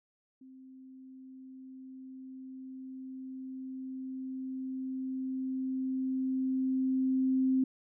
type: tone with level ramp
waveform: sine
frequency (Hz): 261.6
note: C4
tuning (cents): 0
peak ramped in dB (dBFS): -50 to -24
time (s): 0.41-7.64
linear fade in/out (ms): 5
effects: none